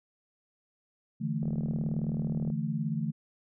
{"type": "chord", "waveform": "sine", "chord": "D suspended second", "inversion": "none", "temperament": "equal", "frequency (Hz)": [146.83, 164.81, 220], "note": ["D3", "E3", "A3"], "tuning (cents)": [0, 0, 0], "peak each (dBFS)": -33, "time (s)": [1.2, 3.12], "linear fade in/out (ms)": 20}
{"type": "click train", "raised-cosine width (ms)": 2, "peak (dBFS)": -28, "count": 43, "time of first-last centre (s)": [1.43, 2.501], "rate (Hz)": 39.2}
{"effects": []}